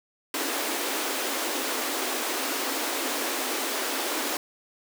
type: high-pass noise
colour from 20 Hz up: pink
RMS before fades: -29 dBFS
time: 0.34-4.37 s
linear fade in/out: 2 ms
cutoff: 250 Hz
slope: 96 dB/octave
effects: none